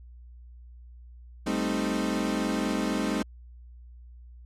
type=chord; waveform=35% pulse; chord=A half-diminished seventh; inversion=third; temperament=equal; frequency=196 / 220 / 261.6 / 311.1 Hz; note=G3 / A3 / C4 / Eb4; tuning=0 / 0 / 0 / 0 cents; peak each=-30 dBFS; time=1.46-3.23 s; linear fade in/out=10 ms; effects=added 60 Hz sine -45 dBFS peak until 4.45 s + low-pass 10000 Hz 12 dB/octave